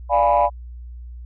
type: chord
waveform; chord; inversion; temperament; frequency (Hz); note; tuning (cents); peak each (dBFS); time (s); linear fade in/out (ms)
sine; D diminished seventh; none; equal with one note detuned; 587.3 / 694.8 / 830.6 / 987.8; D5 / F5 / Ab5 / Cb6; 0 / -9 / 0 / 0; -18; 0.09-0.5; 50
effects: tanh soft clip ceiling -7 dBFS + added 60 Hz sine -33 dBFS peak until 1.25 s